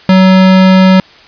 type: tone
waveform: square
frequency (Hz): 187.8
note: F#3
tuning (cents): +26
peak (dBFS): -3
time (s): 0.09-1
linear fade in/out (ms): 2
effects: white hiss -38 dBFS RMS until 1.27 s + resampled to 11025 Hz